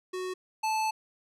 square tone pair in turn, 369.2 / 873.6 Hz, F#4 / A5, -4 / -13 cents, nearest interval octave + minor third, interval 1491 cents, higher second, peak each -33 / -27 dBFS, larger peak second, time 0.13-0.34 / 0.63-0.91 s, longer second, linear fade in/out 10 ms, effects low-pass 10000 Hz 12 dB/octave

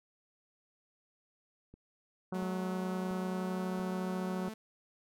click train, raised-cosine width 3 ms, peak -40 dBFS, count 5, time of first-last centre 1.74-4.48 s, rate 1.46 Hz
harmonic tone, 185 Hz, F#3, in tune, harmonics 1 / 2 / 3 / 4 / 5 / 6 / 7 / 8, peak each -35 / -41 / -45 / -47 / -49 / -51 / -52 / -53 dBFS, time 2.32-4.49 s, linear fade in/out 5 ms
sawtooth tone with pitch glide, 215.1 to 219.2 Hz, A3 to A3, -39 to -6 cents, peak -38 dBFS, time 2.34-4.54 s, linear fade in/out 5 ms, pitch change +33 cents, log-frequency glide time 3.19-3.75 s
effects none

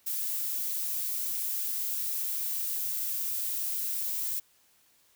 violet noise, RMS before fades -32 dBFS, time 0.06-4.4 s, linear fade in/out 10 ms, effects white hiss -65 dBFS RMS until 5.15 s

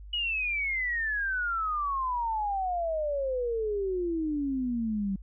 sine exponential sweep, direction down, 2937 to 190.3 Hz, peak -27 dBFS, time 0.13-5.16 s, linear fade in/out 5 ms, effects added 50 Hz sine -42 dBFS peak until 5.22 s

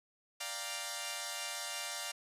5% pulse chord, G minor seventh, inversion second, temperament equal, 587.3 / 698.5 / 784 / 932.3 Hz, D5 / F5 / G5 / Bb5, 0 / 0 / 0 / 0 cents, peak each -33 / -31 / -35 / -32 dBFS, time 0.4-2.12 s, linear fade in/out 10 ms, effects resampled to 32000 Hz

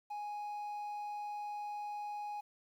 triangle tone with quantisation, 830.6 Hz, G#5, in tune, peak -37 dBFS, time 0.1-2.41 s, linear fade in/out 10 ms, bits 11, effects none

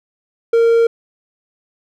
triangle tone, 461.8 Hz, A#4, 16 cents flat, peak -7 dBFS, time 0.53-0.87 s, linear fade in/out 5 ms, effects none

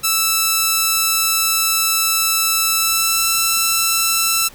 5% pulse tone with pitch glide, 1320 to 1332.3 Hz, E6 to E6, +2 to +18 cents, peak -3 dBFS, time 0.03-4.49 s, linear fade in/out 20 ms, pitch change +16 cents, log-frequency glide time 2.78-3.28 s, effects pink hiss -43 dBFS RMS until 4.54 s

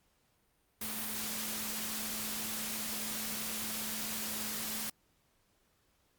sine tone in noise, 217.1 Hz, A3, 23 cents flat, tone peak -46 dBFS, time 0.81-4.9 s, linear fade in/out 5 ms, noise white, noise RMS -38 dBFS, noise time 0.81-4.9 s, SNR -11 dB, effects pink hiss -73 dBFS RMS until 6.18 s + Opus 48 kbps

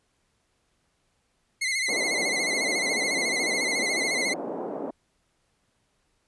sawtooth tone with vibrato, 2093 Hz, C7, in tune, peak -21 dBFS, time 1.61-4.34 s, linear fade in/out 10 ms, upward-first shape sine, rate 14 Hz, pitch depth 74 cents each way
white band-pass noise, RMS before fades -33 dBFS, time 1.88-4.91 s, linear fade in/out 10 ms, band 230 to 700 Hz, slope 24 dB/octave
effects pink hiss -71 dBFS RMS until 6.27 s + resampled to 24000 Hz

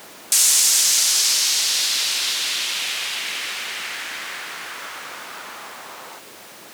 violet noise with low-pass filter sweep, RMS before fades -22 dBFS, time 0.32-6.19 s, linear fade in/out 0 ms, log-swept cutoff 7700 to 880 Hz, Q 1.4, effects pink hiss -40 dBFS RMS until 6.73 s + high-pass 300 Hz 12 dB/octave

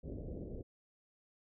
pink low-pass noise, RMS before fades -44 dBFS, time 0.03-0.63 s, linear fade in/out 20 ms, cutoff 560 Hz, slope 48 dB/octave, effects none

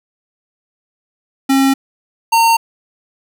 square tone pair in turn, 270 / 915 Hz, C#4 / A#5, -45 / -32 cents, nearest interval octave + major sixth, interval 2113 cents, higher second, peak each -10 / -9 dBFS, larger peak second, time 1.49-1.74 / 2.32-2.57 s, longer neither, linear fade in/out 10 ms, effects none

